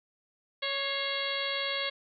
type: harmonic tone with a mistuned harmonic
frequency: 554.4 Hz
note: C#5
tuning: in tune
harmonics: 1 / 2 / 3 / 4 / 5 / 6 / 7 / 8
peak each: -37 / -40 / -39 / -36 / -40 / -36 / -38 / -40 dBFS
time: 0.62-1.9 s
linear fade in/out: 10 ms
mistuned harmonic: 4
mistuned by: -58 cents
effects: none